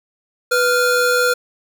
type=tone pair together; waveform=square; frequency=493.9 / 1396.9 Hz; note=B4 / F6; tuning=0 / 0 cents; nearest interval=octave + tritone; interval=1800 cents; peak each=-17 dBFS; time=0.51-1.34 s; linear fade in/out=10 ms; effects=none